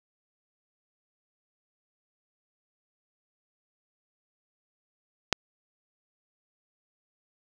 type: click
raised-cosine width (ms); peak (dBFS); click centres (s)
0.2; -3; 5.327
effects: none